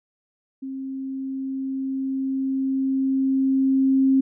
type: tone with level ramp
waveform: sine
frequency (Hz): 267.1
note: C4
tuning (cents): +36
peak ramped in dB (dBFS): -29 to -14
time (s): 0.62-4.21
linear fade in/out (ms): 10
effects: none